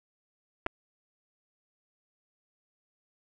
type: clicks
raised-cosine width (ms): 0.5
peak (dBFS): -15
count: 2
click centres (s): 0.663 / 0.666
effects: none